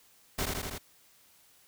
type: noise with echo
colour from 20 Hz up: pink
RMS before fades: -31 dBFS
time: 0.38-0.46 s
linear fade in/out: 10 ms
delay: 81 ms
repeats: 4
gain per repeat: -2 dB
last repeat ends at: 0.784 s
effects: white hiss -62 dBFS RMS until 1.67 s